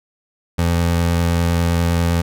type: tone with vibrato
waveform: 25% pulse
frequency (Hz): 85.1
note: F2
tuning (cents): -44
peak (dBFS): -11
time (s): 0.58-2.22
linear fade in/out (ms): 10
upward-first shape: square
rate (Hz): 9.9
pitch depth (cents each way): 10
effects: none